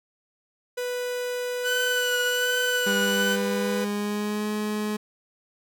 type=tone; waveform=45% pulse; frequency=493.9 Hz; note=B4; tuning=in tune; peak=-27 dBFS; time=0.77-3.85 s; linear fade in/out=10 ms
type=tone with vibrato; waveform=30% pulse; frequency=1488 Hz; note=F#6; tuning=9 cents sharp; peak=-21 dBFS; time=1.63-3.38 s; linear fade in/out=50 ms; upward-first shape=triangle; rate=1.3 Hz; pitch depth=31 cents each way
type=tone with pitch glide; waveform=30% pulse; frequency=199.5 to 211.4 Hz; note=G3 to G#3; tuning=+31 to +31 cents; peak=-23 dBFS; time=2.86-4.97 s; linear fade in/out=10 ms; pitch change=+100 cents; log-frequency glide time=3.34-4.49 s
effects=none